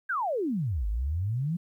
sine exponential two-way sweep, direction down then up, 1662 to 49 to 178.8 Hz, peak -26 dBFS, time 0.09-1.57 s, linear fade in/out 10 ms, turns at 0.87 s, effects 11-bit

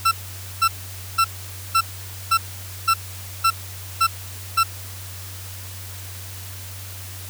40% pulse tone bursts, 1342 Hz, E6, 31 cents sharp, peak -13 dBFS, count 9, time 0.05-4.635 s, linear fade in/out 10 ms, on 65 ms, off 500 ms, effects added 94 Hz sine -35 dBFS peak until 7.29 s + white hiss -38 dBFS RMS until 7.29 s

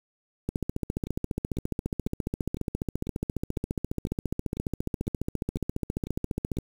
two click trains, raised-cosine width 3 ms, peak -15 / -24 dBFS, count 90 / 12, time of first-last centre 0.49-6.586 / 1.07-6.57 s, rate 14.6 / 2 Hz, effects 7-bit

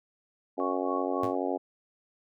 harmonic tone, 91.9 Hz, F#2, 11 cents flat, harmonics 3 / 4 / 5 / 6 / 7 / 8 / 9, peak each -33 / -34 / -35 / -36 / -36 / -37 / -38 dBFS, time 0.57-1.58 s, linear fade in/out 20 ms
sine tone with tremolo, 1108.7 Hz, C#6, in tune, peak -31 dBFS, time 0.6-1.35 s, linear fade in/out 0 ms, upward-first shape sine, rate 3.6 Hz, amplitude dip 90%
sawtooth tone with exponential decay, 112.2 Hz, A2, 34 cents sharp, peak -30 dBFS, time 1.23-1.38 s, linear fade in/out 5 ms, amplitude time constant 31 ms
effects none

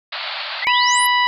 white band-pass noise, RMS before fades -27 dBFS, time 0.12-0.65 s, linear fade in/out 5 ms, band 580 to 4600 Hz, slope 96 dB/octave
sine exponential sweep, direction up, 1900 to 11940 Hz, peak -20 dBFS, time 0.62-1.07 s, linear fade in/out 5 ms
harmonic tone, 985 Hz, B5, 5 cents flat, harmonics 1 / 2 / 3 / 4 / 5, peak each -16 / -18 / -22 / -27 / -32 dBFS, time 0.67-1.27 s, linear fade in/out 0 ms
effects none

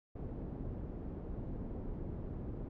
pink low-pass noise, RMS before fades -42 dBFS, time 0.15-2.69 s, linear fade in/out 10 ms, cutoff 390 Hz, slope 12 dB/octave, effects none

